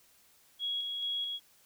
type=tone with tremolo; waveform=sine; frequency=3322 Hz; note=G#7; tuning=in tune; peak=-31 dBFS; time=0.59-1.4 s; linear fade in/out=50 ms; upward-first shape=square; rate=2.3 Hz; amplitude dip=30%; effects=white hiss -64 dBFS RMS until 1.65 s